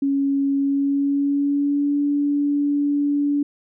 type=tone with pitch glide; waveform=sine; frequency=277.2 to 287.8 Hz; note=C#4 to D4; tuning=0 to -35 cents; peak=-17 dBFS; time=0.02-3.43 s; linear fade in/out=5 ms; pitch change=+65 cents; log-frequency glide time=0.57-1.99 s; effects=none